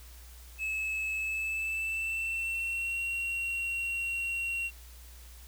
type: tone with pitch glide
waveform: triangle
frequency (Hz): 2594 to 2743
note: E7 to F7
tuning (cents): -28 to -32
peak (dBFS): -29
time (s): 0.58-4.71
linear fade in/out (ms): 50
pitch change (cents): +96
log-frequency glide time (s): 1.17-3.01
effects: added 60 Hz sine -48 dBFS peak until 5.47 s + white hiss -55 dBFS RMS until 5.47 s